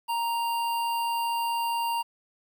square tone with notch filter, 932.3 Hz, A#5, in tune, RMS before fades -28 dBFS, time 0.08-2.03 s, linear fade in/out 20 ms, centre 6500 Hz, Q 1.9, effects 10-bit

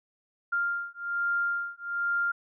sine beating tone pair, 1396.9 / 1398.1 Hz, F6 / F6, 0 / +1 cents, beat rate 1.2 Hz, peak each -30 dBFS, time 0.52-2.32 s, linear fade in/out 10 ms, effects none

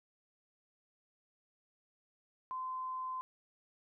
sine tone, 1031 Hz, C6, 26 cents flat, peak -37 dBFS, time 2.51-3.21 s, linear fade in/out 0 ms, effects none

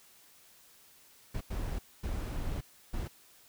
brown noise bursts at uneven times, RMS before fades -35 dBFS, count 4, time 1.34-1.41 / 1.5-1.79 / 2.03-2.61 / 2.93-3.08 s, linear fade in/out 10 ms, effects white hiss -60 dBFS RMS until 3.48 s

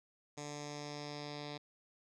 10% pulse tone with low-pass filter sweep, 146.83 Hz, D3, in tune, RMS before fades -45 dBFS, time 0.37-1.58 s, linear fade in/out 10 ms, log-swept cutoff 6800 to 4400 Hz, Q 3.7, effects none

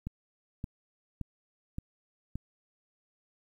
click train, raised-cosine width 5 ms, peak -23 dBFS, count 5, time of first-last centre 0.07-2.356 s, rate 1.75 Hz, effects 10-bit

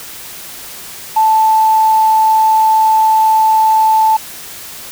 triangle tone, 878 Hz, A5, 4 cents flat, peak -3 dBFS, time 1.16-4.17 s, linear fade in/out 10 ms, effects tanh soft clip ceiling -5 dBFS + white hiss -30 dBFS RMS until 4.91 s

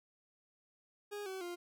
40% pulse tone with pitch steps, 411.7 / 379.7 / 350.2 Hz, G#4 / F#4 / F4, -15 / +45 / +5 cents, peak -40 dBFS, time 1.11-1.56 s, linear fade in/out 20 ms, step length 150 ms, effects none

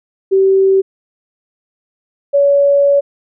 sine tone pair in turn, 385.5 / 564.9 Hz, G4 / C#5, -29 / +33 cents, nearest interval perfect fifth, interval 662 cents, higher second, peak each -7 dBFS, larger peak neither, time 0.31-0.82 / 2.33-3.01 s, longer second, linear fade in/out 20 ms, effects none

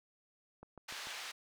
click train, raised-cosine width 1 ms, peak -37 dBFS, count 4, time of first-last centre 0.63-1.071 s, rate 6.8 Hz
white band-pass noise, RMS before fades -45 dBFS, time 0.88-1.32 s, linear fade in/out 10 ms, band 790 to 4200 Hz, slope 12 dB/octave
effects none

